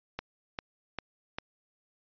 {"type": "click train", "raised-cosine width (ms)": 0.3, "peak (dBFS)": -18, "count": 4, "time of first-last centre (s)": [0.19, 1.385], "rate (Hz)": 2.51, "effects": ["resampled to 11025 Hz"]}